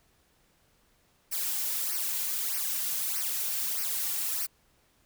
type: noise with flanger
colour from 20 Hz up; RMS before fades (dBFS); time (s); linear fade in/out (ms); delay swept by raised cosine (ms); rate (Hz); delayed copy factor
blue; -31; 1.31-4.47; 20; 0.27 to 3.17; 1.6; -0.85
effects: pink hiss -67 dBFS RMS until 5.05 s